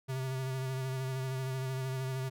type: tone with vibrato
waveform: square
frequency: 131.3 Hz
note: C3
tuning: 6 cents sharp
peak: -34 dBFS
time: 0.08-2.3 s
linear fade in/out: 20 ms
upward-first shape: sine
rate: 13 Hz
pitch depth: 27 cents each way
effects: none